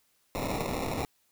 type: noise with sample-and-hold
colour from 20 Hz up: white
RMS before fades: -32 dBFS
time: 0.35-1.05 s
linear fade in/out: 0 ms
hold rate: 1575 Hz
effects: white hiss -70 dBFS RMS until 1.31 s